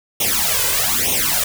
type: noise with flanger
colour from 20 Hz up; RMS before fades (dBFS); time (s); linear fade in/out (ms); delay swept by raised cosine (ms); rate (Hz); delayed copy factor
white; -18; 0.2-1.44; 5; 0.32 to 2.02; 1.1; +0.9
effects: none